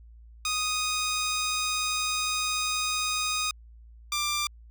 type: tone pair in turn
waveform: 10% pulse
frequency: 1244.5 / 1184.7 Hz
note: D#6 / D6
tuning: 0 / +15 cents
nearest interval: minor second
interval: 85 cents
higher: first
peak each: -18 dBFS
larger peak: neither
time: 0.45-3.51 / 4.12-4.47 s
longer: first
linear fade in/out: 2 ms
effects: added 57 Hz sine -47 dBFS peak until 4.7 s